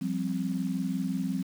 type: chord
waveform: sine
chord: F suspended second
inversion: none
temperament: equal with one note detuned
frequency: 175.93 / 196 / 261.6 Hz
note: F3 / G3 / C4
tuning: +13 / 0 / 0 cents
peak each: -32 dBFS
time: 0.01-1.43 s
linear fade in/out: 10 ms
effects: 8-bit